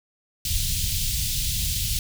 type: band-stop noise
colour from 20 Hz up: pink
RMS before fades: -25 dBFS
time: 0.45-1.99 s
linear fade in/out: 2 ms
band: 130 to 3200 Hz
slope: 24 dB/octave
effects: none